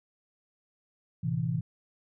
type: chord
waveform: sine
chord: A minor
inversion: none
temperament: equal with one note detuned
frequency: 111.99 / 130.81 / 164.81 Hz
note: A2 / C3 / E3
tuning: +31 / 0 / 0 cents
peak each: -34 / -31 / -30 dBFS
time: 1.23-1.61 s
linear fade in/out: 10 ms
effects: none